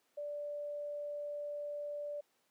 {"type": "tone", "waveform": "sine", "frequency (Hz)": 585, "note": "D5", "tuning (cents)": -7, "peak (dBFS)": -38, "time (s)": [0.17, 2.21], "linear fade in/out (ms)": 10, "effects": ["pink hiss -75 dBFS RMS until 2.5 s", "high-pass 300 Hz 12 dB/octave"]}